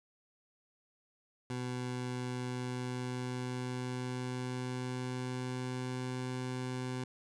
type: tone with pitch glide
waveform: 20% pulse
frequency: 125.1 to 127.21 Hz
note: B2 to C3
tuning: +23 to -48 cents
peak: -31 dBFS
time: 1.5-7.04 s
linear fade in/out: 2 ms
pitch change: +29 cents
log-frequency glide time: 2.4-6.24 s
effects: resampled to 22050 Hz